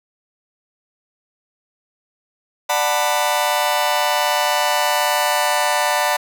sawtooth chord, B minor seventh, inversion first, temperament just, 592.7 / 740.8 / 889 / 987.8 Hz, D5 / F#5 / A5 / B5, +16 / +2 / +18 / 0 cents, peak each -18 dBFS, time 2.69-6.17 s, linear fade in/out 10 ms, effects none

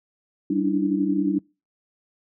sine tone cluster, 193 / 283.8 / 295.3 / 328.6 Hz, G3 / C#4 / D4 / E4, -27 / +41 / +10 / -5 cents, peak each -26 / -28 / -22 / -27 dBFS, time 0.5-1.39 s, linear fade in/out 5 ms, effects noise-tail reverb RT60 0.3 s tail -26 dB re dry

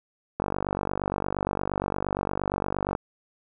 click train, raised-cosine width 1 ms, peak -12 dBFS, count 125, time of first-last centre 0.4-2.951 s, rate 48.6 Hz, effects none

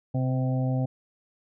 harmonic tone with a mistuned harmonic, 129.2 Hz, C3, 21 cents flat, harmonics 1 / 2 / 4 / 5 / 6, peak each -24 / -30 / -36 / -38 / -40 dBFS, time 0.14-0.86 s, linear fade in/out 10 ms, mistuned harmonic 1, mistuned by +17 cents, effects none

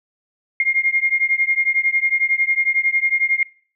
sine beating tone pair, 2123 / 2134 Hz, C7 / C7, +25 / +34 cents, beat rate 11 Hz, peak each -18 dBFS, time 0.6-3.43 s, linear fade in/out 2 ms, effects noise-tail reverb RT60 0.5 s tail -23 dB re dry

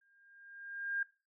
sine tone with exponential growth, 1608 Hz, G6, 44 cents sharp, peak -31 dBFS, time 0.01-1.03 s, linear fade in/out 5 ms, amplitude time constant 220 ms, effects noise-tail reverb RT60 0.3 s tail -17 dB re dry

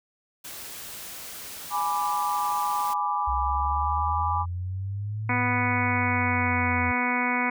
white noise, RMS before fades -39 dBFS, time 0.44-2.94 s, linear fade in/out 10 ms
sine chord, G# diminished, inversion none, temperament equal, 830.6 / 987.8 / 1174.7 Hz, G#5 / B5 / D6, 0 / 0 / 0 cents, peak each -28 / -28 / -28 dBFS, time 1.7-4.46 s, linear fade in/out 50 ms
sine exponential two-way sweep, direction up then down, 62 to 110 to 86 Hz, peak -28 dBFS, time 3.27-6.92 s, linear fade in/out 10 ms, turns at 5.29 s
harmonic tone, 246.9 Hz, B3, in tune, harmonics 1 / 2 / 3 / 4 / 5 / 6 / 7 / 8 / 9 / 10, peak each -29 / -37 / -33 / -29 / -35 / -33 / -37 / -33 / -28 / -38 dBFS, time 5.29-7.5 s, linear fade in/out 5 ms
effects none

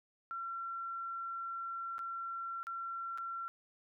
sine tone with dropouts, 1360 Hz, F6, 46 cents flat, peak -38 dBFS, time 0.31-3.48 s, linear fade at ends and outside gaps 0 ms, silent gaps 1.982-1.991 / 2.63-2.669 / 3.176-3.183 s, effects none

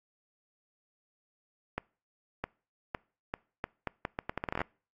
accelerating click train, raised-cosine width 0.5 ms, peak -17 dBFS, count 18, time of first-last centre 1.78-4.616 s, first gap 660 ms, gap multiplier 0.77, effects noise-tail reverb RT60 0.4 s tail -25 dB re dry + AAC 48 kbps

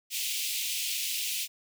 pink high-pass noise, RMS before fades -32 dBFS, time 0.1-1.48 s, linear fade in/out 50 ms, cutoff 2400 Hz, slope 48 dB/octave, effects none

